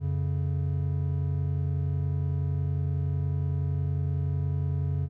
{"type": "tone pair together", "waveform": "triangle", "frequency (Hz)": [89.17, 140], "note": ["F2", "C#3"], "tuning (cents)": [37, 18], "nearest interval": "minor sixth", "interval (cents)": 781, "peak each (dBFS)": -26, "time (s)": [0, 5.09], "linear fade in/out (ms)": 50, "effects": []}